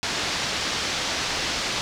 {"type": "low-pass noise", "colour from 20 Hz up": "white", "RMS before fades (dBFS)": -27, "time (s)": [0.03, 1.81], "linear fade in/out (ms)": 0, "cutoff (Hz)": 5600, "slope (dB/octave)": 24, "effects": []}